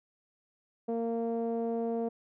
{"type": "tone with low-pass filter", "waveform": "sawtooth", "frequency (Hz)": 230.4, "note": "A#3", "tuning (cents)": -20, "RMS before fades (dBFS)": -32, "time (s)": [0.88, 2.09], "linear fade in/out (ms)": 10, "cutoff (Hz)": 570, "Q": 6.6, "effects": []}